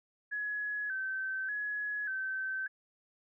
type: tone with vibrato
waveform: sine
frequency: 1612 Hz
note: G6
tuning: 48 cents sharp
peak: -33 dBFS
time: 0.31-2.68 s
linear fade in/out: 20 ms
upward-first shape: square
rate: 0.85 Hz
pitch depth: 76 cents each way
effects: none